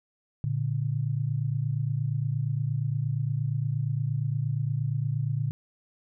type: tone pair together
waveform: sine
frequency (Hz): 115.44 / 144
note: A#2 / D3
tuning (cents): -16 / -34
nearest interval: major third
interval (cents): 382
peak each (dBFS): -28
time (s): 0.44-5.51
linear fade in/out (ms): 0
effects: none